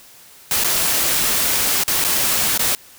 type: noise with dropouts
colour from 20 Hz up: white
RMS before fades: -18 dBFS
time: 0.51-2.75 s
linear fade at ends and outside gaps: 1 ms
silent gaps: 0.638-0.644 / 1.836-1.879 / 2.041-2.047 / 2.577-2.593 s
effects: white hiss -45 dBFS RMS until 2.98 s